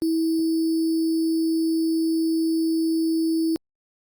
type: tone with sample-and-hold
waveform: sine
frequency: 324.4 Hz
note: E4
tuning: 28 cents flat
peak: -19 dBFS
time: 0.02-3.56 s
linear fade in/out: 0 ms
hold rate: 4900 Hz
effects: Opus 32 kbps